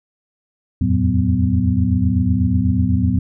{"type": "tone cluster", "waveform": "sine", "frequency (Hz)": [83.5, 91.5, 112.1, 187.1, 250.5], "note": ["E2", "F#2", "A2", "F#3", "B3"], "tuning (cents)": [23, -19, 33, 20, 25], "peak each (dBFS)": -20, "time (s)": [0.81, 3.19], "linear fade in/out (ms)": 5, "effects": []}